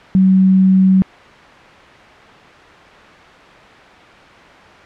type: tone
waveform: sine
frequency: 189 Hz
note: F#3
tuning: 37 cents sharp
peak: -7 dBFS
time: 0.15-1.02 s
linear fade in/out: 0 ms
effects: white hiss -39 dBFS RMS until 4.85 s + low-pass 2000 Hz 12 dB/octave